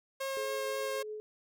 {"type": "tone with vibrato", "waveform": "sawtooth", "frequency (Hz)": 538, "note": "C5", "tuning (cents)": 48, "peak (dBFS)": -30, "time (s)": [0.2, 1.03], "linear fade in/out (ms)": 10, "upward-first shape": "triangle", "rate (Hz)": 3.8, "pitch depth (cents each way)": 9}
{"type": "tone with tremolo", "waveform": "sine", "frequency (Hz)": 427.2, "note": "G#4", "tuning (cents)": 49, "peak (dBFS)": -37, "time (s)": [0.37, 1.2], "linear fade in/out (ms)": 0, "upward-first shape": "sine", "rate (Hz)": 7, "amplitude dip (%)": 25}
{"effects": []}